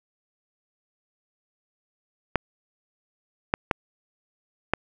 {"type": "clicks", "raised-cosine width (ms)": 0.5, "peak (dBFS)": -5, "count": 4, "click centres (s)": [2.357, 3.539, 3.712, 4.736], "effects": []}